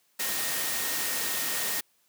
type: tone in noise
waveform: sine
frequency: 1853 Hz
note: A#6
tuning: 11 cents flat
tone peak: -39 dBFS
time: 0.19-1.81 s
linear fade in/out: 10 ms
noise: white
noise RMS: -30 dBFS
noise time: 0.19-1.81 s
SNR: -12 dB
effects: white hiss -68 dBFS RMS until 2.08 s + high-pass 150 Hz 12 dB/octave